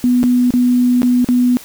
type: tone with dropouts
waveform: sine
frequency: 246.9 Hz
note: B3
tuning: in tune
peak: -9 dBFS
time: 0.04-1.57 s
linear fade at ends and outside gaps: 0 ms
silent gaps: 0.231-0.238 / 0.506-0.538 / 1.019-1.031 / 1.245-1.288 s
effects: white hiss -37 dBFS RMS until 1.64 s